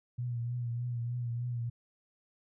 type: tone with vibrato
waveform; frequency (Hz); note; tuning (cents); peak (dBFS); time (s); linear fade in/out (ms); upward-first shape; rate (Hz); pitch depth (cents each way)
sine; 120.2; B2; -46; -32; 0.18-1.7; 10; triangle; 3.3; 49
effects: none